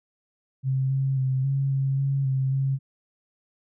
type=tone with pitch steps; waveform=sine; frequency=132.7 / 134.9 / 131.3 / 137 / 135.5 / 137.5 / 133 / 135.4 Hz; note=C3 / C#3 / C3 / C#3 / C#3 / C#3 / C3 / C#3; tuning=+25 / -47 / +6 / -20 / -39 / -14 / +29 / -40 cents; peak=-21 dBFS; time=0.63-2.79 s; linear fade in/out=50 ms; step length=270 ms; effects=none